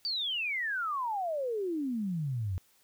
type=exponential sweep; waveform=sine; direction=down; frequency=4700 to 86.7 Hz; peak=-30 dBFS; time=0.05-2.58 s; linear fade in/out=0 ms; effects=white hiss -66 dBFS RMS until 2.83 s